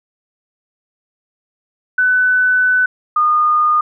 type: tone pair in turn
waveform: sine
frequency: 1500 / 1222.5 Hz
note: F#6 / D#6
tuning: +23 / -31 cents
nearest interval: major third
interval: 354 cents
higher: first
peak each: -10 dBFS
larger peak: neither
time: 1.98-2.86 / 3.16-3.81 s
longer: first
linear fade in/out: 5 ms
effects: none